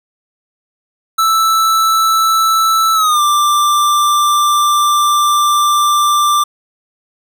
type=tone with pitch glide; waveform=square; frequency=1318.5 to 1181.5 Hz; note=E6 to D6; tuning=0 to +10 cents; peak=-10 dBFS; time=1.18-6.44 s; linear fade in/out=10 ms; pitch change=-190 cents; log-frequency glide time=2.94-3.21 s; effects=none